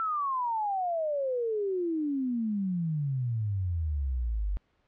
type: exponential sweep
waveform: sine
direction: down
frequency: 1346 to 46.53 Hz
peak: -27 dBFS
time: 0-4.57 s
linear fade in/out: 0 ms
effects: pink hiss -71 dBFS RMS until 4.87 s + low-pass 3000 Hz 12 dB/octave